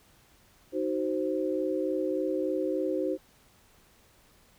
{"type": "chord", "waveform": "sine", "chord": "C diminished", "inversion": "first", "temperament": "equal with one note detuned", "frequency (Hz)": [311.1, 374.5, 523.3], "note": ["Eb4", "Gb4", "C5"], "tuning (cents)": [0, 21, 0], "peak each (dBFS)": -31, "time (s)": [0.72, 3.18], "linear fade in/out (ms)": 50, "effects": ["pink hiss -61 dBFS RMS until 4.58 s"]}